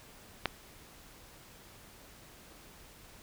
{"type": "click", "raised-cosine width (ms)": 0.3, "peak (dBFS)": -12, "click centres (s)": 0.457, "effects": ["pink hiss -55 dBFS RMS until 3.22 s"]}